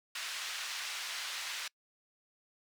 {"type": "band-pass noise", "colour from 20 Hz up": "white", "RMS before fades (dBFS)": -40, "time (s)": [0.15, 1.68], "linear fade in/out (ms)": 5, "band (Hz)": [1300, 4500], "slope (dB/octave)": 12, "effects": ["noise-tail reverb RT60 0.1 s tail -26 dB re dry"]}